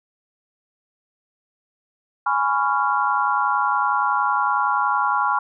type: chord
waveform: sine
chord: C# dominant seventh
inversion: second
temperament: just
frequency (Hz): 831.5 / 997.9 / 1108.7 / 1385.9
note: G#5 / B5 / C#6 / E#6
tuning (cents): +2 / +18 / 0 / -14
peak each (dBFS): -23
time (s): 2.26-5.39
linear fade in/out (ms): 5
effects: none